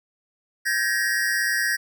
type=tone cluster; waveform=square; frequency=1571 / 1688 / 1879 Hz; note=G6 / G#6 / A#6; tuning=+3 / +28 / +13 cents; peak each=-28 / -26 / -25 dBFS; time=0.65-1.77 s; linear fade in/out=20 ms; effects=none